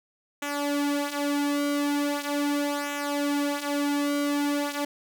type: tone with flanger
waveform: sawtooth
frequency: 288.1 Hz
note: D4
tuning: 33 cents flat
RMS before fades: -27 dBFS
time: 0.42-4.85 s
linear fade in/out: 5 ms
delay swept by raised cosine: 0.21 to 5.81 ms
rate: 0.4 Hz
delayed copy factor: -0.7
effects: none